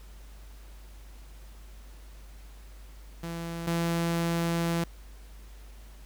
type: tone pair in turn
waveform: sawtooth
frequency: 167.9 / 168.5 Hz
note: E3 / E3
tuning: +32 / +38 cents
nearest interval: unison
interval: 6 cents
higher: second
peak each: -30 / -22 dBFS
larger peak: second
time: 3.23-3.67 / 3.67-4.84 s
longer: second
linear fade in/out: 5 ms
effects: added 50 Hz sine -45 dBFS peak until 6.05 s + pink hiss -57 dBFS RMS until 6.05 s